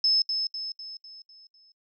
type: tone with echo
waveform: sine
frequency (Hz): 5220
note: E8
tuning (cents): -18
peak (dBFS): -19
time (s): 0.04-0.22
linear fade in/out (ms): 2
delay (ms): 250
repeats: 6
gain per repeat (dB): -6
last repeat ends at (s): 1.72
effects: noise-tail reverb RT60 0.1 s tail -25 dB re dry